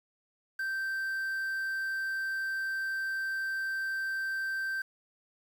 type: tone with quantisation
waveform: triangle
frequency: 1562 Hz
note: G6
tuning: 7 cents flat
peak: -29 dBFS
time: 0.59-4.82 s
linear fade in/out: 5 ms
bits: 9
effects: none